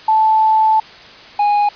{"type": "tone pair in turn", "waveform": ["sine", "triangle"], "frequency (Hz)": [875, 825.9], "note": ["A5", "G#5"], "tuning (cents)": [-10, -10], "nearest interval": "minor second", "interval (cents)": 100, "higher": "first", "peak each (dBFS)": -9, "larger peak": "neither", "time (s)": [[0.08, 0.8], [1.39, 1.69]], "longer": "first", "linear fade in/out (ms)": 5, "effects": ["white hiss -38 dBFS RMS until 1.75 s", "resampled to 11025 Hz"]}